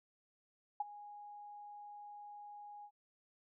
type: tone with ADSR envelope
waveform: sine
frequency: 826 Hz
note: G#5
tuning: 10 cents flat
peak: -31 dBFS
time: 0.8-2.91 s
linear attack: 5 ms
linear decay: 23 ms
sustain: -18 dB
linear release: 67 ms
effects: none